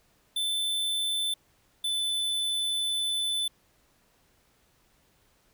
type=tone pair in turn; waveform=square; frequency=3529 / 3509 Hz; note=A7 / A7; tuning=+4 / -5 cents; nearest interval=unison; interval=9 cents; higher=first; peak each=-27 dBFS; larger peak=neither; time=0.36-1.34 / 1.84-3.48 s; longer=second; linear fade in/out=5 ms; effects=pink hiss -66 dBFS RMS until 5.53 s